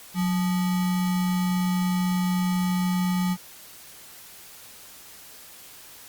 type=tone with sample-and-hold; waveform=sine; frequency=181.8 Hz; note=F#3; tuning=30 cents flat; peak=-21 dBFS; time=0.14-3.37 s; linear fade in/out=50 ms; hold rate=1050 Hz; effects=white hiss -46 dBFS RMS until 6.08 s + Opus 48 kbps

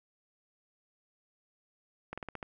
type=slowing click train; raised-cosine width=0.5 ms; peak=-24 dBFS; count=6; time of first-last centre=2.13-2.428 s; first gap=46 ms; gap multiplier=1.13; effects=none

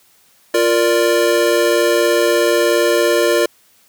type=chord; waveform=square; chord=Bb major; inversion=second; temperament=equal; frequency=349.2 / 466.2 / 587.3 Hz; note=F4 / Bb4 / D5; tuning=0 / 0 / 0 cents; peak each=-17 dBFS; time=0.54-3.46 s; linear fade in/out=5 ms; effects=white hiss -53 dBFS RMS until 3.88 s + high-pass 60 Hz 12 dB/octave

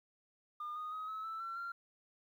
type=tone with pitch steps; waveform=sine; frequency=1210 / 1236.9 / 1264.3 / 1292.4 / 1321 / 1350.4 / 1380.3 Hz; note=D#6 / D#6 / D#6 / E6 / E6 / E6 / F6; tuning=-49 / -11 / +27 / -35 / +3 / +41 / -21 cents; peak=-38 dBFS; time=0.6-1.72 s; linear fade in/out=5 ms; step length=160 ms; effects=tanh soft clip ceiling -37 dBFS + 12-bit

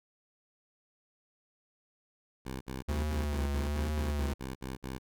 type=tone bursts; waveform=10% pulse; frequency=65.41 Hz; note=C2; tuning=in tune; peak=-29 dBFS; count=12; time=2.45-4.986 s; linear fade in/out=20 ms; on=160 ms; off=56 ms
type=tone with vibrato; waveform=square; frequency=73.42 Hz; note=D2; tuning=in tune; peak=-31 dBFS; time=2.88-4.34 s; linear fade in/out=10 ms; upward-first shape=triangle; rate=1.2 Hz; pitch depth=64 cents each way
effects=none

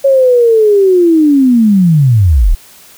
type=linear sweep; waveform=sine; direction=down; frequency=554 to 30.45 Hz; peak=-4 dBFS; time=0.04-2.55 s; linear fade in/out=10 ms; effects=white hiss -39 dBFS RMS until 2.97 s

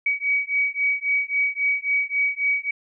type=beating tone pair; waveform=sine; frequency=2264 / 2267.7 Hz; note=C#7 / C#7; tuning=+36 / +39 cents; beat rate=3.7 Hz; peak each=-23 dBFS; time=0.06-2.71 s; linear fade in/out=5 ms; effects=none

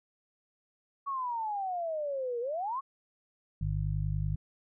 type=exponential two-way sweep; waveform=sine; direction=down then up; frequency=1132 to 463.9 to 1132 Hz; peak=-31 dBFS; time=1.06-2.81 s; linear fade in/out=20 ms; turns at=2.4 s
type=harmonic tone; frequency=50.4 Hz; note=G1; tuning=49 cents sharp; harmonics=1 / 2 / 3; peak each=-33 / -33 / -33 dBFS; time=3.61-4.36 s; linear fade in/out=5 ms
effects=none

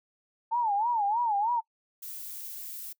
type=tone with vibrato; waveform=sine; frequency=880 Hz; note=A5; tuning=in tune; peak=-24 dBFS; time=0.51-1.61 s; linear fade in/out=20 ms; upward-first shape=sine; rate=3.2 Hz; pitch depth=170 cents each way
type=noise; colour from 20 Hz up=violet; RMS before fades=-40 dBFS; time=2.02-2.93 s; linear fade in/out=10 ms
effects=noise-tail reverb RT60 0.1 s tail -24 dB re dry

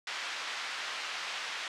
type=band-pass noise; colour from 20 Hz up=pink; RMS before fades=-38 dBFS; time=0.07-1.68 s; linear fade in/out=2 ms; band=1300 to 4500 Hz; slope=12 dB/octave; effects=low-pass 8000 Hz 12 dB/octave

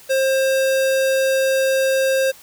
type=tone; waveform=square; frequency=532 Hz; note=C5; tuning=29 cents sharp; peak=-16 dBFS; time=0.09-2.32 s; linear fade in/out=20 ms; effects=white hiss -45 dBFS RMS until 2.42 s

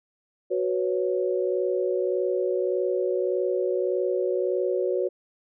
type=chord; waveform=sine; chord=F# suspended fourth; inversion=none; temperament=just; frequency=370 / 493.3 / 555 Hz; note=F#4 / B4 / C#5; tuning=0 / -2 / +2 cents; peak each=-25 / -28 / -28 dBFS; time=0.5-5.09 s; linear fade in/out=20 ms; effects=none

